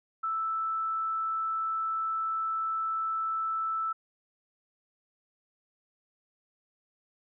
sine tone, 1318.5 Hz, E6, in tune, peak -28 dBFS, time 0.23-3.93 s, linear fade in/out 10 ms, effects none

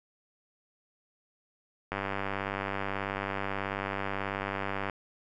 click train, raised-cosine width 0.5 ms, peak -17 dBFS, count 294, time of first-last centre 1.92-4.898 s, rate 98.4 Hz, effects none

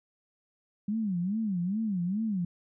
sine tone with vibrato, 197 Hz, G3, 9 cents sharp, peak -27 dBFS, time 0.88-2.45 s, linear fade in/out 5 ms, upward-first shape sine, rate 2.4 Hz, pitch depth 230 cents each way, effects none

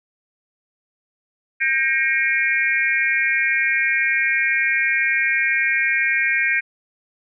sine tone cluster, 1596 / 1876 / 2178 / 2390 Hz, G6 / A#6 / C#7 / D7, +31 / +11 / -31 / +30 cents, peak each -22 dBFS, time 1.6-6.61 s, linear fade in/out 20 ms, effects none

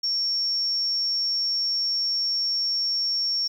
sine tone, 5490 Hz, F8, 31 cents flat, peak -22 dBFS, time 0.03-3.48 s, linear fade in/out 10 ms, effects 8-bit

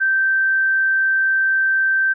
sine tone, 1559 Hz, G6, 10 cents flat, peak -14 dBFS, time 0-2.14 s, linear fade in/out 20 ms, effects none

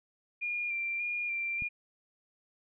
sine tone with vibrato, 2393 Hz, D7, 32 cents sharp, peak -31 dBFS, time 0.41-1.69 s, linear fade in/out 20 ms, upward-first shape square, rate 1.7 Hz, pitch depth 22 cents each way
click, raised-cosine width 5 ms, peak -32 dBFS, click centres 1.622 s
effects none

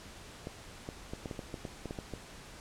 clicks, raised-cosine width 2 ms, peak -25 dBFS, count 12, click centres 0.471 / 0.889 / 1.135 / 1.258 / 1.312 / 1.392 / 1.542 / 1.652 / 1.857 / 1.909 / 1.988 / 2.137 s, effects pink hiss -50 dBFS RMS until 2.6 s + low-pass 9000 Hz 12 dB/octave

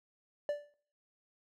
triangle tone with exponential decay, 585 Hz, D5, 7 cents flat, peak -26 dBFS, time 0.49-0.74 s, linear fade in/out 1 ms, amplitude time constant 54 ms, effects noise-tail reverb RT60 0.5 s tail -19 dB re dry

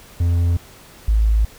triangle / sine tone pair in turn, 85.9 / 54.11 Hz, F2 / A1, -28 / -28 cents, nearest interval minor sixth, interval 800 cents, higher first, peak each -12 dBFS, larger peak neither, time 0.2-0.57 / 1.08-1.45 s, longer neither, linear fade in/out 5 ms, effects pink hiss -44 dBFS RMS until 1.58 s

